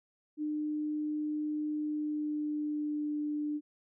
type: tone with pitch glide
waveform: sine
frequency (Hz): 302 to 297.8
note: D4 to D4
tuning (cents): +48 to +24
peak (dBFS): -31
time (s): 0.37-3.61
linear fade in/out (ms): 50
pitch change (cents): -24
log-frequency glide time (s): 1.73-3.16
effects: none